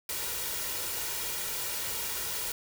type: noise with comb filter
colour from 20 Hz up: white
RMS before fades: -34 dBFS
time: 0.09-2.52 s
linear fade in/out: 2 ms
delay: 2.1 ms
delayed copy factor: +0.5
effects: none